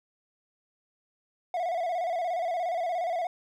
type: tone with vibrato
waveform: triangle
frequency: 694 Hz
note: F5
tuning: 11 cents flat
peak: -25 dBFS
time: 1.54-3.27 s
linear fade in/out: 2 ms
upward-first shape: square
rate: 17 Hz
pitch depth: 74 cents each way
effects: none